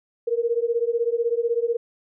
sine beating tone pair, 460.8 / 476.8 Hz, A#4 / A#4, -20 / +39 cents, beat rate 16 Hz, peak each -23 / -23 dBFS, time 0.27-1.77 s, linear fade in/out 10 ms, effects none

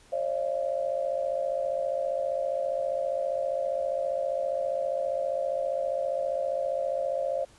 sine tone cluster, 539 / 594 / 679 Hz, C#5 / D5 / F5, -49 / +20 / -49 cents, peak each -29 / -31 / -33 dBFS, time 0.12-7.45 s, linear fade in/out 10 ms, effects pink hiss -57 dBFS RMS until 7.58 s + resampled to 24000 Hz

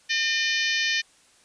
harmonic tone, 605 Hz, D#5, 49 cents flat, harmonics 3 / 4 / 5 / 6 / 7 / 8 / 9 / 10, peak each -26 / -28 / -30 / -32 / -33 / -34 / -35 / -36 dBFS, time 0.09-1.02 s, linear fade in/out 20 ms, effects white hiss -58 dBFS RMS until 1.44 s + resampled to 22050 Hz

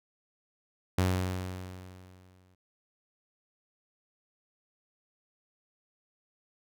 sawtooth tone with exponential decay, 92.2 Hz, F#2, 6 cents flat, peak -19 dBFS, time 0.98-2.55 s, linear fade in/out 5 ms, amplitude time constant 340 ms, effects none

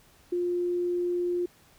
sine tone with ADSR envelope, 352.8 Hz, F4, 18 cents sharp, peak -23 dBFS, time 0.32-1.46 s, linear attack 8 ms, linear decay 8 ms, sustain -2 dB, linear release 7 ms, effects pink hiss -59 dBFS RMS until 1.78 s

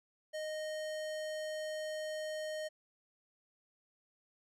square tone with low-pass filter, 619 Hz, D#5, 9 cents flat, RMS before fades -40 dBFS, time 0.33-2.69 s, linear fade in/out 20 ms, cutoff 9600 Hz, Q 0.66, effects none

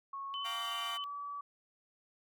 sine tone with pitch glide, 1100 to 1146.7 Hz, C#6 to D6, -14 to -42 cents, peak -39 dBFS, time 0.13-1.41 s, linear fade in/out 5 ms, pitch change +72 cents, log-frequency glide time 0.3-0.62 s
sine tone with vibrato, 3022 Hz, F#7, 36 cents sharp, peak -39 dBFS, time 0.34-1.04 s, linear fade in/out 0 ms, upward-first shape triangle, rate 15 Hz, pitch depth 11 cents each way
15% pulse chord, G minor seventh, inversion third, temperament equal, 698.5 / 784 / 932.3 / 1174.7 Hz, F5 / G5 / Bb5 / D6, 0 / 0 / 0 / 0 cents, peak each -39 / -43 / -41 / -43 dBFS, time 0.44-0.98 s, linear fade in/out 20 ms
effects none

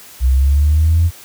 sine linear sweep, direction up, 61.9 to 86.2 Hz, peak -8 dBFS, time 0.2-1.11 s, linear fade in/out 50 ms, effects tanh soft clip ceiling -4 dBFS + white hiss -39 dBFS RMS until 1.24 s

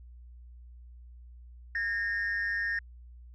sine tone pair together, 1632 / 1832.9 Hz, G#6 / A#6, -31 / -30 cents, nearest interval major second, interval 201 cents, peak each -32 / -28 dBFS, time 1.75-2.79 s, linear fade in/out 2 ms, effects tanh soft clip ceiling -25 dBFS + added 60 Hz sine -47 dBFS peak until 3.34 s

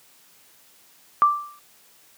sine tone with exponential decay, 1174.7 Hz, D6, in tune, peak -10 dBFS, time 1.22-1.59 s, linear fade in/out 0 ms, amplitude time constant 79 ms, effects white hiss -55 dBFS RMS until 2.17 s + high-pass 100 Hz 12 dB/octave

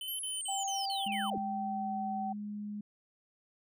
square tone bursts, 3046 Hz, F#7, 50 cents sharp, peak -39 dBFS, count 6, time 0.01-1.3 s, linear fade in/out 2 ms, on 180 ms, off 42 ms
sine linear sweep, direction down, 11840 to 130.81 Hz, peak -37 dBFS, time 0.08-1.38 s, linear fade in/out 0 ms
sine tone with pitch glide, 784 to 765.2 Hz, G5 to G5, 0 to -42 cents, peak -34 dBFS, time 0.48-2.33 s, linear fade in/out 10 ms, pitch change -42 cents, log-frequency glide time 1.14-1.95 s
sine tone, 207.8 Hz, G#3, 1 cent sharp, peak -37 dBFS, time 1.06-2.81 s, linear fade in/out 5 ms
effects none

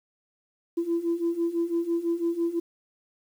sine beating tone pair, 334.3 / 340.3 Hz, E4 / F4, +24 / -45 cents, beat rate 6 Hz, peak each -28 / -25 dBFS, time 0.77-2.6 s, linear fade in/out 10 ms, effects tanh soft clip ceiling -18 dBFS + 9-bit

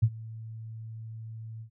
sine tone with ADSR envelope, 111.7 Hz, A2, 27 cents sharp, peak -16 dBFS, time 0.02-1.7 s, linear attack 14 ms, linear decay 55 ms, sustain -22 dB, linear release 89 ms, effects none

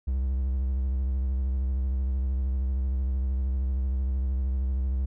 triangle tone with vibrato, 65.3 Hz, C2, 3 cents flat, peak -22 dBFS, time 0.07-5.06 s, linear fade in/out 10 ms, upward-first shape sine, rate 13 Hz, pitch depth 69 cents each way, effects none

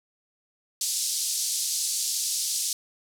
pink band-pass noise, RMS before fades -28 dBFS, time 0.81-2.73 s, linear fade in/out 2 ms, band 4600 to 11000 Hz, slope 24 dB/octave, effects none

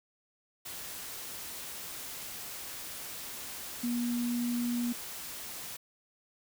sine tone in noise, 240.2 Hz, B3, 48 cents flat, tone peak -29 dBFS, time 3.83-4.93 s, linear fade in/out 10 ms, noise white, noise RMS -42 dBFS, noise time 0.65-5.77 s, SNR +10 dB, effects none

